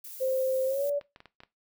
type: noise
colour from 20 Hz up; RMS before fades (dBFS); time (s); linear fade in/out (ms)
violet; -43; 0.04-0.9; 5
type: tone with pitch glide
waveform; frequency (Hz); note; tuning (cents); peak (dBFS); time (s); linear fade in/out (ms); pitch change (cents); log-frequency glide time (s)
sine; 523.3 to 574; C5 to D5; 0 to -40; -25; 0.2-1; 20; +160; 0.66-0.87
type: clicks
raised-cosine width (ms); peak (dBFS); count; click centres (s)
0.3; -32; 6; 1.012 / 1.161 / 1.204 / 1.257 / 1.404 / 1.435
effects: noise-tail reverb RT60 0.2 s tail -17 dB re dry